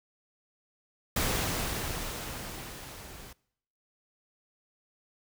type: noise with level ramp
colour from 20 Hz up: pink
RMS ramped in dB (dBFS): -28 to -48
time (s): 1.16-3.33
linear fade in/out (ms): 5
effects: noise-tail reverb RT60 0.7 s tail -23 dB re dry